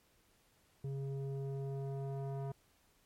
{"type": "tone with low-pass filter sweep", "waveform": "square", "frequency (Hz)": 137, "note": "C#3", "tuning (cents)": -20, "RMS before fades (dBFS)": -40, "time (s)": [0.84, 2.52], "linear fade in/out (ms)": 5, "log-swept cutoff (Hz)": [330, 820], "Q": 1.5, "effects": ["pink hiss -71 dBFS RMS until 3.05 s", "MP3 64 kbps"]}